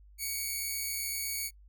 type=tone pair together; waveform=5% pulse; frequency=2199 / 2267 Hz; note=C#7 / C#7; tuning=-14 / +38 cents; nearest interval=minor second; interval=52 cents; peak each=-26 dBFS; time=0.18-1.51 s; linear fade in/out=50 ms; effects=noise-tail reverb RT60 0.1 s tail -26 dB re dry + added 50 Hz sine -53 dBFS peak until 1.68 s